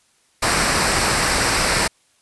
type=noise with comb filter; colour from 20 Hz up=pink; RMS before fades=-18 dBFS; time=0.42-1.88 s; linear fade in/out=10 ms; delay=0.3 ms; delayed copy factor=-0.5; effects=white hiss -60 dBFS RMS until 2.21 s + resampled to 24000 Hz